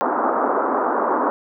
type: band-pass noise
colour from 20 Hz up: white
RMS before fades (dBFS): -20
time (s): 0.01-1.3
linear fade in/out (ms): 0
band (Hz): 240 to 1300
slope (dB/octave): 48
effects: none